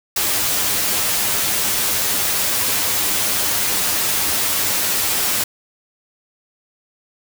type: noise with comb filter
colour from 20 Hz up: white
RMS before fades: -19 dBFS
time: 0.16-5.44 s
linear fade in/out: 5 ms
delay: 9.8 ms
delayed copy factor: +0.6
effects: none